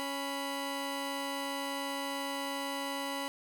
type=tone pair together; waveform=15% pulse; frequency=277.2 / 987.8 Hz; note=C#4 / B5; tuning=0 / 0 cents; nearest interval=octave + minor seventh; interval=2200 cents; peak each=-30 / -32 dBFS; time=0-3.28 s; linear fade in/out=0 ms; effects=none